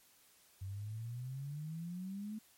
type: exponential sweep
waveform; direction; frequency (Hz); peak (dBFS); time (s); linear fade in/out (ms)
sine; up; 93.5 to 220.4; -40; 0.61-2.39; 10
effects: white hiss -66 dBFS RMS until 2.57 s + MP3 64 kbps